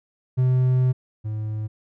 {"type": "tone pair in turn", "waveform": "triangle", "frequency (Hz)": [127.8, 107.81], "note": ["C3", "A2"], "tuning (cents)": [-40, -35], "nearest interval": "minor third", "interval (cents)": 295, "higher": "first", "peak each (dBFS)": [-14, -23], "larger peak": "first", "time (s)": [[0.37, 0.93], [1.24, 1.68]], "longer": "first", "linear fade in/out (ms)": 20, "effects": []}